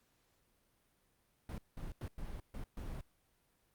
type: noise bursts at uneven times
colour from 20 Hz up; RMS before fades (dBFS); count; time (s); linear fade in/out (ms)
brown; -43; 6; 1.49-1.58 / 1.77-1.92 / 2.01-2.08 / 2.18-2.4 / 2.54-2.64 / 2.77-3.01; 2
effects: pink hiss -75 dBFS RMS until 3.74 s + Opus 48 kbps